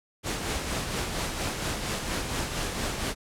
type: noise with tremolo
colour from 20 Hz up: pink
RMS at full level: -29 dBFS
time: 0.23-3.15 s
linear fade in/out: 50 ms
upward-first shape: sine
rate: 4.3 Hz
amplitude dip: 40%
effects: low-pass 10000 Hz 12 dB/octave